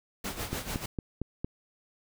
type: noise with tremolo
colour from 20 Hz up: pink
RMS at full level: -34 dBFS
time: 0.24-0.86 s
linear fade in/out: 5 ms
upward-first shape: sine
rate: 6.8 Hz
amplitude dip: 70%
type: click train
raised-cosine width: 3 ms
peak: -19 dBFS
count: 5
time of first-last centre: 0.53-1.445 s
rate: 4.37 Hz
effects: none